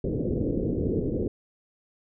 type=low-pass noise; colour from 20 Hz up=white; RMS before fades=-27 dBFS; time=0.04-1.28 s; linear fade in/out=5 ms; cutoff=470 Hz; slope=48 dB/octave; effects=none